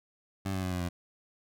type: tone with pitch steps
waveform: 20% pulse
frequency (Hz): 96.7 / 94.33 / 92.01 / 89.76 / 87.55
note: G2 / F#2 / F#2 / F2 / F2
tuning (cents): -23 / +34 / -9 / +48 / +5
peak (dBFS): -26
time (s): 0.45-0.89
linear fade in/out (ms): 10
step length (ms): 88
effects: none